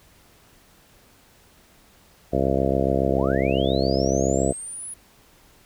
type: harmonic tone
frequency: 67.2 Hz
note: C2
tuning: 47 cents sharp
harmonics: 1 / 2 / 3 / 4 / 5 / 6 / 7 / 8 / 9 / 10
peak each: -28 / -28 / -28 / -28 / -28 / -28 / -28 / -28 / -28 / -28 dBFS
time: 2.32-4.53 s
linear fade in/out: 20 ms
type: linear sweep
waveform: sine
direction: up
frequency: 196 to 10520 Hz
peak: -32 dBFS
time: 3.08-4.94 s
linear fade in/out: 5 ms
effects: pink hiss -55 dBFS RMS until 5.65 s